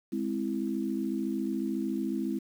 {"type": "chord", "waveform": "sine", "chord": "Ab augmented", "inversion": "none", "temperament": "equal", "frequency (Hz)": [207.7, 261.6, 329.6], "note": ["Ab3", "C4", "E4"], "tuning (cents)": [0, 0, 0], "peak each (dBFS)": -33, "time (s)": [0.12, 2.39], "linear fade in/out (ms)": 10, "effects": ["9-bit"]}